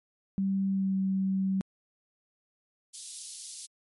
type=tone with pitch glide; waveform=sine; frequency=194.1 to 191.65 Hz; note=G3 to G3; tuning=-17 to -39 cents; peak=-25 dBFS; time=0.38-1.61 s; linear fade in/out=0 ms; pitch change=-22 cents; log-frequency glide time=0.69-0.96 s
type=high-pass noise; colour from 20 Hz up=white; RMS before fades=-40 dBFS; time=2.93-3.67 s; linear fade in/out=20 ms; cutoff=3800 Hz; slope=24 dB/octave
effects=MP3 48 kbps